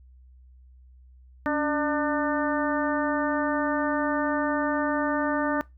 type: harmonic tone with a mistuned harmonic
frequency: 299.3 Hz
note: D4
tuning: 33 cents sharp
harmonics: 1 / 2 / 3 / 4 / 5 / 6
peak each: -26 / -29 / -31 / -32 / -33 / -34 dBFS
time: 1.46-5.61 s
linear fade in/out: 0 ms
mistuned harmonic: 1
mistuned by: -80 cents
effects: noise-tail reverb RT60 0.2 s tail -21 dB re dry + added 63 Hz sine -49 dBFS peak until 5.77 s